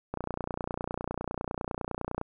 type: click train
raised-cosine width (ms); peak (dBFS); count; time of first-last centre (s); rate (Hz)
1; -18; 63; 0.14-2.214; 29.9
effects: none